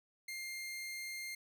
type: tone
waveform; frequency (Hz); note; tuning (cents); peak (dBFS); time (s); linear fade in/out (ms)
sawtooth; 2112; C7; +16; -38; 0.28-1.35; 5
effects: none